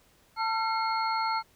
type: tone cluster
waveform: sine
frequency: 893 / 1360 / 2157 / 4314 Hz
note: A5 / F6 / C#7 / C#8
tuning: +25 / -46 / -48 / -48 cents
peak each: -28 / -31 / -37 / -37 dBFS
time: 0.36-1.43 s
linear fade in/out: 50 ms
effects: pink hiss -63 dBFS RMS until 1.55 s